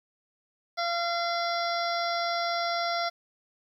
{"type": "harmonic tone", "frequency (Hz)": 686, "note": "F5", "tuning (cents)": -31, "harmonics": [1, 2, 3, 5, 6, 7, 8], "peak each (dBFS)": [-29, -32, -36, -40, -40, -38, -39], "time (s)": [0.77, 3.1], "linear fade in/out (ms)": 20, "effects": ["10-bit"]}